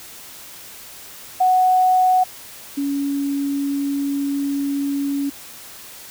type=tone pair in turn; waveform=sine; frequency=740 / 280.7 Hz; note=F#5 / C#4; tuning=0 / +22 cents; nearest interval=octave + perfect fourth; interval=1678 cents; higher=first; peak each=-12 / -19 dBFS; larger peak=first; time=1.4-2.24 / 2.77-5.3 s; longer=second; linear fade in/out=10 ms; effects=white hiss -39 dBFS RMS until 6.1 s